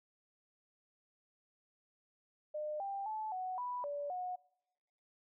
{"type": "tone with pitch steps", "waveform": "sine", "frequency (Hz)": [605, 791, 867, 742, 986, 577, 728], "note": ["D#5", "G5", "A5", "F#5", "B5", "D5", "F#5"], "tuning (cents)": [-49, 15, -26, 5, -3, -31, -28], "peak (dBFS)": -37, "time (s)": [2.54, 4.36], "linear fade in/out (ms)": 10, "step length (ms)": 260, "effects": ["noise-tail reverb RT60 1.0 s tail -25 dB re dry"]}